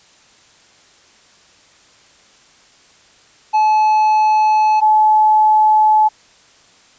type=tone pair in turn; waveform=triangle / sine; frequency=860 / 860 Hz; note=A5 / A5; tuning=-40 / -40 cents; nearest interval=unison; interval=0 cents; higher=neither; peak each=-8 dBFS; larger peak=neither; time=3.53-4.81 / 4.81-6.09 s; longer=neither; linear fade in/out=20 ms; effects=white hiss -49 dBFS RMS until 6.98 s + resampled to 16000 Hz